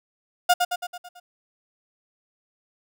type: tone with echo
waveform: 35% pulse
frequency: 713 Hz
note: F5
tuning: 36 cents sharp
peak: -12 dBFS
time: 0.49-0.54 s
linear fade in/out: 10 ms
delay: 110 ms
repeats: 6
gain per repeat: -5 dB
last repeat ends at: 1.2 s
effects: none